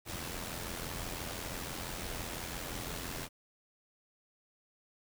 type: noise with amplitude modulation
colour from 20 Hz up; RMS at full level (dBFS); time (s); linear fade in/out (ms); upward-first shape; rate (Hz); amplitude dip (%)
pink; -38; 0.05-3.29; 50; sine; 85.9; 55
effects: none